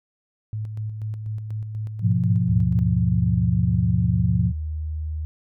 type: tone with tremolo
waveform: sine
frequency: 107.9 Hz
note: A2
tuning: 33 cents flat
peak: -25 dBFS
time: 0.53-2.79 s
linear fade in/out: 0 ms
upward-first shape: square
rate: 4.1 Hz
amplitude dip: 40%
type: chord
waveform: sine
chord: F diminished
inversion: first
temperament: equal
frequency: 103.83 / 123.47 / 174.61 Hz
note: Ab2 / Cb3 / F3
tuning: 0 / 0 / 0 cents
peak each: -22 dBFS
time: 2.01-4.53 s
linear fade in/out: 50 ms
type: tone with pitch glide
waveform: sine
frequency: 76.5 to 77.52 Hz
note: D#2 to D#2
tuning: -29 to -6 cents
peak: -25 dBFS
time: 2.49-5.25 s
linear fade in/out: 0 ms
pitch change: +23 cents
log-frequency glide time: 2.92-3.82 s
effects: none